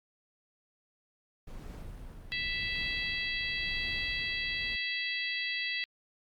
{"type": "noise with tremolo", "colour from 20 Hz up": "brown", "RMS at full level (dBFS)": -42, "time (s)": [1.47, 4.76], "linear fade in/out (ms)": 5, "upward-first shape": "triangle", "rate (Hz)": 0.92, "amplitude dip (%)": 50}
{"type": "harmonic tone", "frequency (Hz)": 659.3, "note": "E5", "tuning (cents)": 0, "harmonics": [3, 4, 5, 6, 7], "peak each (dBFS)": [-35, -37, -39, -41, -42], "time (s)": [2.32, 5.84], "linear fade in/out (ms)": 0}
{"effects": ["Opus 48 kbps"]}